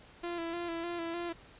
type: tone with vibrato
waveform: sawtooth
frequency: 339.5 Hz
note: F4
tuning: 49 cents flat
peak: -31 dBFS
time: 0.23-1.33 s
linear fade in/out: 10 ms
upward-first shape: square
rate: 3.3 Hz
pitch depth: 31 cents each way
effects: pink hiss -56 dBFS RMS until 1.59 s + resampled to 8000 Hz